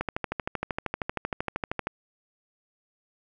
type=click train; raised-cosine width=0.5 ms; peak=-13 dBFS; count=25; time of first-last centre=0.01-1.87 s; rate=12.9 Hz; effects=none